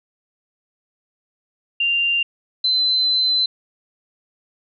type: tone pair in turn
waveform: sine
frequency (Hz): 2785 / 4052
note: F7 / B7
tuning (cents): -5 / +44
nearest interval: tritone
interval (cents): 649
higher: second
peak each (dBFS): -16 / -15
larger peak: second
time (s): 1.8-2.23 / 2.64-3.46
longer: second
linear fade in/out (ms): 5
effects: none